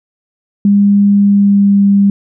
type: tone with pitch glide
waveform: sine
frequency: 201.9 to 199.7 Hz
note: G#3 to G3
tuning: -49 to +32 cents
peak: -5 dBFS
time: 0.65-2.1 s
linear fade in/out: 2 ms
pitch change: -19 cents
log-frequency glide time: 1.13-1.82 s
effects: none